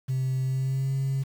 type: tone with pitch glide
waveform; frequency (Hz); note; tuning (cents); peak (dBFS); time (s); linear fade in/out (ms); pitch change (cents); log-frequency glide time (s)
sine; 130.8 to 135.33; C3 to C#3; 0 to -41; -22; 0.08-1.24; 20; +59; 0.43-0.93
effects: tanh soft clip ceiling -22 dBFS + 8-bit